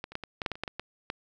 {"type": "clicks", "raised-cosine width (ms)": 0.3, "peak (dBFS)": [-20, -29, -16, -22, -16, -11, -17, -28, -15, -19, -18, -16], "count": 12, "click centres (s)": [0.041, 0.12, 0.154, 0.237, 0.418, 0.462, 0.517, 0.555, 0.636, 0.678, 0.796, 1.101], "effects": []}